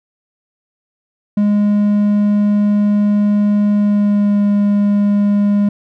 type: tone with pitch glide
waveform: triangle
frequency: 206.5 to 204.1 Hz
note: G#3 to G#3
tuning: -10 to -30 cents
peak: -8 dBFS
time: 1.37-5.69 s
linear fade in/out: 5 ms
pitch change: -20 cents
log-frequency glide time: 3.73-4.44 s
effects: none

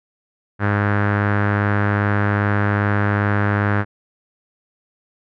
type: tone with low-pass filter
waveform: sawtooth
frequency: 102.5 Hz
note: G#2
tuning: 22 cents flat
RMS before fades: -18 dBFS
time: 0.59-3.85 s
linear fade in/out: 50 ms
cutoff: 1600 Hz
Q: 3.8
effects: none

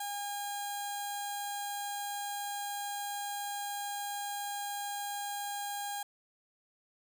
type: tone with notch filter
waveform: 15% pulse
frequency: 813 Hz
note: G#5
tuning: 37 cents flat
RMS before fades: -38 dBFS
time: 0-6.03 s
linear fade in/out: 5 ms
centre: 2200 Hz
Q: 0.63
effects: none

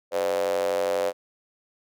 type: tone with high-pass filter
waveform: square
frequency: 46.16 Hz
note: F#1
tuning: 3 cents flat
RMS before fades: -25 dBFS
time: 0.11-1.13 s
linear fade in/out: 50 ms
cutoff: 540 Hz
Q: 9.8
effects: none

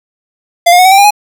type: tone with pitch steps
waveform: square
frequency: 690 / 711.9 / 734.4 / 757.7 / 781.7 / 806.5 / 832 Hz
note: F5 / F5 / F#5 / F#5 / G5 / G5 / G#5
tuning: -21 / +33 / -13 / +41 / -5 / +49 / +3 cents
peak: -3 dBFS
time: 0.66-1.108 s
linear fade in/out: 10 ms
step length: 64 ms
effects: none

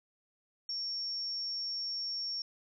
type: tone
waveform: sine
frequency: 5490 Hz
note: F8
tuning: 31 cents flat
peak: -34 dBFS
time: 0.69-2.42 s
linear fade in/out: 2 ms
effects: none

